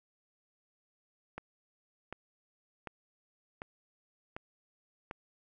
click train, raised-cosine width 0.5 ms, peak -25 dBFS, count 6, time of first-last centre 1.38-5.111 s, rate 1.34 Hz, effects none

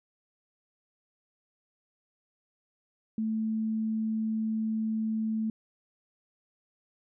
sine tone, 220 Hz, A3, in tune, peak -27 dBFS, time 3.18-5.5 s, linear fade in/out 2 ms, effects none

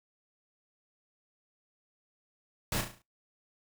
pink noise with echo, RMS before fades -32 dBFS, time 2.72-2.81 s, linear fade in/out 2 ms, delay 35 ms, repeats 6, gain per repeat -6 dB, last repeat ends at 3.02 s, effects noise-tail reverb RT60 0.2 s tail -21 dB re dry

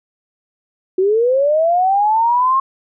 sine linear sweep, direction up, 363.8 to 1081 Hz, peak -11 dBFS, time 0.98-2.6 s, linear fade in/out 5 ms, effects none

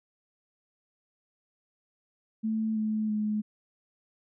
sine tone with pitch steps, 220 / 216.1 / 212.3 Hz, A3 / A3 / G#3, 0 / -31 / +38 cents, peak -26 dBFS, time 2.43-3.42 s, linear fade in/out 20 ms, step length 330 ms, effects none

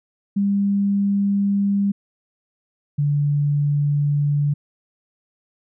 sine tone pair in turn, 200 / 145.06 Hz, G3 / D3, +35 / -21 cents, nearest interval tritone, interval 556 cents, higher first, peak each -16 dBFS, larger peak neither, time 0.36-1.92 / 2.98-4.54 s, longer neither, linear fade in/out 10 ms, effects none

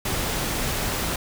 pink noise, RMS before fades -26 dBFS, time 0.05-1.16 s, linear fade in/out 5 ms, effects none

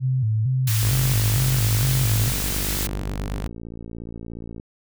sine tone with vibrato, 119 Hz, A#2, 36 cents sharp, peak -18 dBFS, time 0-2.33 s, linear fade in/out 50 ms, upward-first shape square, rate 2.2 Hz, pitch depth 150 cents each way
white high-pass noise, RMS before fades -27 dBFS, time 0.67-2.87 s, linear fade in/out 5 ms, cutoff 1200 Hz, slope 12 dB/octave
sawtooth tone, 49 Hz, G1, in tune, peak -22 dBFS, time 0.82-3.47 s, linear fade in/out 0 ms
click train, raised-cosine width 3 ms, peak -23 dBFS, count 140, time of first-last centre 2.16-4.599 s, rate 57 Hz
effects none

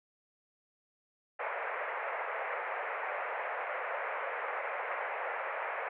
pink band-pass noise, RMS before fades -37 dBFS, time 1.39-5.89 s, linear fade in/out 10 ms, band 490 to 2300 Hz, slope 48 dB/octave, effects none

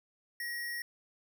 sine tone with sample-and-hold, 1900 Hz, A#6, 33 cents sharp, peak -35 dBFS, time 0.4-0.82 s, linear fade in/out 2 ms, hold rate 7350 Hz, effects none

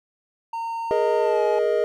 triangle tone with pitch glide, 917 to 850.7 Hz, A#5 to G#5, -29 to +41 cents, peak -24 dBFS, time 0.53-1.59 s, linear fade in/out 5 ms, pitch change -130 cents, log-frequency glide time 1.17-1.43 s
triangle chord, Ab suspended second, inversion none, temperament equal with one note detuned, 415.3 / 470.5 / 622.3 Hz, Ab4 / Bb4 / Eb5, 0 / +16 / 0 cents, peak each -21 dBFS, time 0.91-1.84 s, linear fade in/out 0 ms
effects none

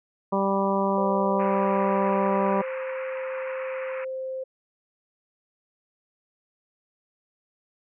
harmonic tone, 196 Hz, G3, in tune, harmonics 1 / 2 / 3 / 4 / 5 / 6, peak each -26 / -28 / -27 / -32 / -27 / -33 dBFS, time 0.32-2.62 s, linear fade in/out 10 ms
sine tone, 523.3 Hz, C5, in tune, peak -29 dBFS, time 0.97-4.44 s, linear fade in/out 10 ms
pink band-pass noise, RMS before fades -39 dBFS, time 1.39-4.05 s, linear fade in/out 10 ms, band 910 to 2600 Hz, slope 96 dB/octave
effects none

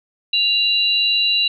sine tone pair together, 2794 / 3951 Hz, F7 / B7, 0 / 0 cents, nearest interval tritone, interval 600 cents, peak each -17 dBFS, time 0.33-1.48 s, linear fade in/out 5 ms, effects none

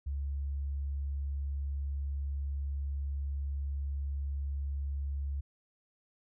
sine tone, 70 Hz, C#2, 18 cents sharp, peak -32 dBFS, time 0.06-5.41 s, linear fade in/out 10 ms, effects none

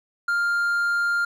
triangle tone, 1400 Hz, F6, 4 cents sharp, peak -18 dBFS, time 0.28-1.25 s, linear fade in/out 5 ms, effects none

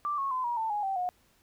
sine tone with pitch steps, 1174.7 / 1096 / 1022.6 / 954.2 / 890.3 / 830.6 / 775 / 723.1 Hz, D6 / C#6 / C6 / A#5 / A5 / G#5 / G5 / F#5, 0 / -20 / -40 / +40 / +20 / 0 / -20 / -40 cents, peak -28 dBFS, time 0.05-1.09 s, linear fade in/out 0 ms, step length 130 ms, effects pink hiss -66 dBFS RMS until 1.42 s

